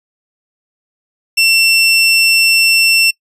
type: tone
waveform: 25% pulse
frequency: 2700 Hz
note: E7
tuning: 41 cents sharp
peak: -4 dBFS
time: 1.37-3.11 s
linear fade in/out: 10 ms
effects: noise-tail reverb RT60 0.1 s tail -25 dB re dry + resampled to 32000 Hz